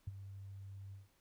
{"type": "tone with ADSR envelope", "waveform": "sine", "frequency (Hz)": 98, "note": "G2", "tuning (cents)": 0, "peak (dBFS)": -36, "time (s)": [0.07, 1.08], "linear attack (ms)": 7, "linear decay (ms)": 25, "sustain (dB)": -11, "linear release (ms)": 150, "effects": ["pink hiss -74 dBFS RMS until 1.2 s"]}